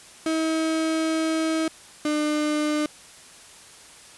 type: tone pair in turn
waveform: 35% pulse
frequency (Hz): 320 / 301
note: D#4 / D4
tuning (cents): +49 / +43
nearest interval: minor second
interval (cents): 106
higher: first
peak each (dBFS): -20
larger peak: neither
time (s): 0.26-1.68 / 2.05-2.86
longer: first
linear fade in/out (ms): 2
effects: white hiss -47 dBFS RMS until 4.17 s + resampled to 24000 Hz